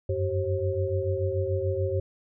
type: tone cluster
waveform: sine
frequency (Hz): 90.9 / 97.8 / 383.5 / 537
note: F#2 / G2 / G4 / C5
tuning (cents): -30 / -4 / -38 / +45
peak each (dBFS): -30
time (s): 0.09-2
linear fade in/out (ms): 5
effects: none